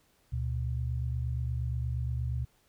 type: tone pair together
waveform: sine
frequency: 72.41 / 120.9 Hz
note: D2 / B2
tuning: -24 / -36 cents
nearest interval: major sixth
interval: 888 cents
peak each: -32 / -32 dBFS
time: 0.32-2.45 s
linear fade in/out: 10 ms
effects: pink hiss -68 dBFS RMS until 2.68 s